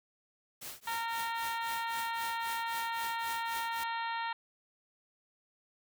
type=noise with tremolo; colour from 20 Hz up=white; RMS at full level=-42 dBFS; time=0.61-3.84 s; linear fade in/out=10 ms; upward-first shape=triangle; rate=3.8 Hz; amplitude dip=100%
type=harmonic tone; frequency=460.2 Hz; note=A#4; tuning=22 cents flat; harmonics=2 / 3 / 4 / 5 / 6 / 7 / 8 / 9; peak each=-35 / -42 / -41 / -48 / -48 / -49 / -50 / -51 dBFS; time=0.87-4.33 s; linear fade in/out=5 ms
effects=none